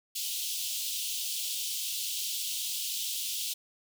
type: high-pass noise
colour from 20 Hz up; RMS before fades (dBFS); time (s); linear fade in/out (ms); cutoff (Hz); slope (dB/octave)
pink; -34; 0.15-3.54; 10; 2900; 48
effects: none